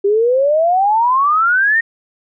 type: exponential sweep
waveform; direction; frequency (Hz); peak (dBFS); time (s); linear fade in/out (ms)
sine; up; 392 to 1875; -10; 0.04-1.81; 10
effects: none